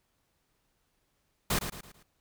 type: noise with echo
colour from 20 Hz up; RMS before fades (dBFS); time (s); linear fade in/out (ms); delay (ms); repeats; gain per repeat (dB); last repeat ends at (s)
pink; -28; 1.5-1.59; 5; 110; 4; -8; 2.03
effects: pink hiss -75 dBFS RMS until 2.2 s

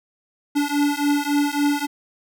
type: beating tone pair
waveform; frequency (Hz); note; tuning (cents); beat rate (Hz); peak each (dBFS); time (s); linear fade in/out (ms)
square; 287.6 / 291.2; D4 / D4; -36 / -15; 3.6; -22; 0.55-1.87; 20
effects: none

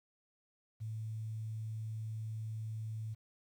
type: tone with quantisation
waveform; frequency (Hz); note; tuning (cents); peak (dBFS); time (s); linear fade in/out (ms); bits
sine; 110; A2; 0; -38; 0.8-3.15; 20; 11
effects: none

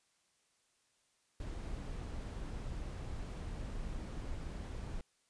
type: noise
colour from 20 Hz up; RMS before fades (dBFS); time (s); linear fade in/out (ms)
brown; -42; 1.4-5.01; 2
effects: white hiss -75 dBFS RMS until 5.29 s + resampled to 22050 Hz

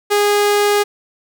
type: tone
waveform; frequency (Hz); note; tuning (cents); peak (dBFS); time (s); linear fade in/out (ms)
sawtooth; 411.6; G#4; -16; -8; 0.1-0.84; 20
effects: none

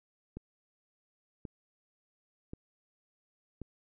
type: click train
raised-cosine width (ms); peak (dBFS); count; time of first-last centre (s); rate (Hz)
3; -28; 4; 0.37-3.617; 0.924
effects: none

